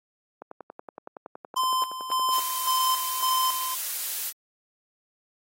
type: click train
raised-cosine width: 1 ms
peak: -23 dBFS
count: 22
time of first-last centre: 0.42-2.383 s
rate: 10.7 Hz
type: tone with tremolo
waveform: square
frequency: 1032 Hz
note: C6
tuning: 24 cents flat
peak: -23 dBFS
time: 1.56-3.75 s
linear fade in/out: 10 ms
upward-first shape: square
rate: 1.8 Hz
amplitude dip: 70%
type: noise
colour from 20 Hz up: blue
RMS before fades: -30 dBFS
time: 2.3-4.33 s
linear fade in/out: 50 ms
effects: high-pass 400 Hz 12 dB/octave + AAC 48 kbps